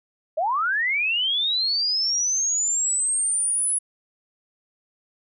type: linear sweep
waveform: sine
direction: up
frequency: 587.3 to 10320 Hz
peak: -20 dBFS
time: 0.37-3.79 s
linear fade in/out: 10 ms
effects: none